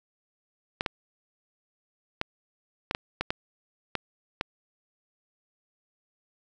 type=clicks; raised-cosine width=0.3 ms; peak=-11 dBFS; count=9; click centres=0.809 / 0.862 / 2.214 / 2.911 / 2.949 / 3.21 / 3.305 / 3.953 / 4.411 s; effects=none